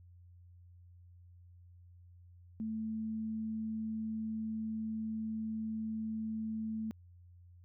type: tone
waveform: sine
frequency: 220 Hz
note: A3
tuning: in tune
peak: -35 dBFS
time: 2.6-6.91 s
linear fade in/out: 0 ms
effects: added 88 Hz sine -55 dBFS peak until 7.64 s